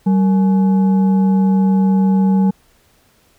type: tone with frequency modulation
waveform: sine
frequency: 191.9 Hz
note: G3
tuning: 37 cents flat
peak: -10 dBFS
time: 0.06-2.51 s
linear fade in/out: 10 ms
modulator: 655 Hz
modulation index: 0.31
effects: pink hiss -55 dBFS RMS until 3.38 s